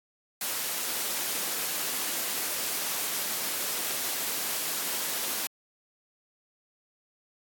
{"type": "noise", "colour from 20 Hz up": "white", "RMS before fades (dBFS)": -31, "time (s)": [0.41, 5.47], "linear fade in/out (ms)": 2, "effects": ["high-pass 200 Hz 12 dB/octave", "AAC 64 kbps"]}